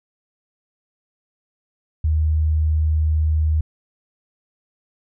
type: tone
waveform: sine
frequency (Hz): 77.78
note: D#2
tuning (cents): 0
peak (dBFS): -15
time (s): 2.04-3.61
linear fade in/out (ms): 5
effects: none